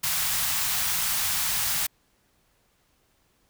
white band-stop noise, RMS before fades -26 dBFS, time 0.03-1.87 s, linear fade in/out 10 ms, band 190 to 760 Hz, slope 24 dB/octave, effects pink hiss -67 dBFS RMS until 3.49 s

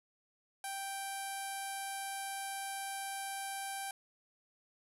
sawtooth tone with low-pass filter, 784 Hz, G5, in tune, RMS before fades -41 dBFS, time 0.64-3.91 s, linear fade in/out 2 ms, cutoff 11000 Hz, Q 5.2, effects none

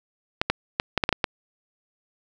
clicks, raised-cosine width 0.3 ms, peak -4 dBFS, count 8, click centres 0.415 / 0.5 / 0.799 / 0.977 / 1.038 / 1.091 / 1.127 / 1.242 s, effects none

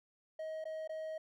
triangle tone with dropouts, 632 Hz, D#5, 27 cents sharp, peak -37 dBFS, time 0.39-1.18 s, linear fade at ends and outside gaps 5 ms, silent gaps 0.642-0.653 / 0.876-0.893 s, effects none

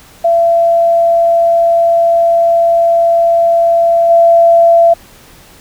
sine tone with level steps, 675 Hz, E5, 41 cents sharp, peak -6 / -3 dBFS, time 0.24-4.94 s, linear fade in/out 10 ms, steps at 4.09 s, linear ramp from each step 20 ms, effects pink hiss -40 dBFS RMS until 5.6 s

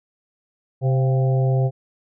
harmonic tone with a mistuned harmonic, 130.81 Hz, C3, in tune, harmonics 1 / 3 / 4 / 5 / 6, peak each -16 / -28 / -28 / -31 / -36 dBFS, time 0.81-1.71 s, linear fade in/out 50 ms, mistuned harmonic 5, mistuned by +80 cents, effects none

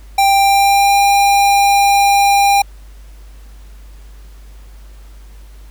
square tone with pitch glide, 789 to 800.9 Hz, G5 to G5, +11 to +37 cents, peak -9 dBFS, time 0.18-2.62 s, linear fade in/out 5 ms, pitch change +26 cents, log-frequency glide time 0.34-0.98 s, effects added 50 Hz sine -34 dBFS peak until 5.7 s + pink hiss -49 dBFS RMS until 5.7 s

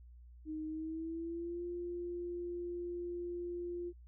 sine tone with pitch glide, 311.1 to 349.2 Hz, D#4 to F4, 0 to 0 cents, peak -38 dBFS, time 0.45-3.93 s, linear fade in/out 50 ms, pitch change +200 cents, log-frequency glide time 0.66-1.64 s, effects added 60 Hz sine -53 dBFS peak until 4.07 s

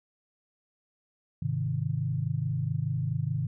sine chord, Ab major, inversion none, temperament equal, 103.83 / 130.81 / 155.56 Hz, Ab2 / C3 / Eb3, 0 / 0 / 0 cents, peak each -33 / -30 / -31 dBFS, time 1.42-3.47 s, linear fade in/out 5 ms, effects none

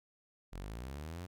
sawtooth linear sweep, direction up, 41.2 to 92.5 Hz, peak -38 dBFS, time 0.52-1.27 s, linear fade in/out 20 ms, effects none

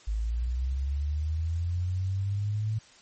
sine linear sweep, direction up, 51.91 to 110 Hz, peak -26 dBFS, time 0.07-2.79 s, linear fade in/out 10 ms, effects white hiss -55 dBFS RMS until 3.01 s + MP3 32 kbps

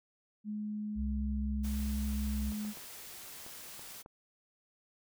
sine tone, 210.8 Hz, G#3, 26 cents sharp, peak -35 dBFS, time 0.44-2.74 s, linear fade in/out 50 ms
sine tone with vibrato, 65.41 Hz, C2, in tune, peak -33 dBFS, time 0.95-2.54 s, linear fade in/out 50 ms, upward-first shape sine, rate 3.9 Hz, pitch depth 10 cents each way
white noise, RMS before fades -48 dBFS, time 1.63-4.03 s, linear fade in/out 20 ms
clicks, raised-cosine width 1 ms, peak -37 dBFS, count 6, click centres 2.521 / 2.65 / 2.772 / 3.464 / 3.794 / 4.061 s
effects none

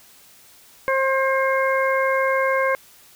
harmonic tone, 533 Hz, C5, 32 cents sharp, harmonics 1 / 2 / 3 / 4, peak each -20 / -23 / -25 / -26 dBFS, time 0.88-2.75 s, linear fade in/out 0 ms, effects white hiss -50 dBFS RMS until 3.15 s

